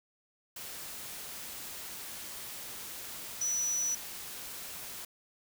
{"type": "tone in noise", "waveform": "sine", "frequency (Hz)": 5920, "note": "F#8", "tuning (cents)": 0, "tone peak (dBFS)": -29, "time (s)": [3.41, 3.95], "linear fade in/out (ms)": 5, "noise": "white", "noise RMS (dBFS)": -43, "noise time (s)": [0.56, 5.05], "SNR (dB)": 11, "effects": []}